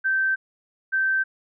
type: tone pair in turn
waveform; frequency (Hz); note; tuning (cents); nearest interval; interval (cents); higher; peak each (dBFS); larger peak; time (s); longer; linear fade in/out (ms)
sine; 1554 / 1554; G6 / G6; -16 / -16; unison; 0; neither; -19; neither; 0.04-0.36 / 0.92-1.24; neither; 20
effects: none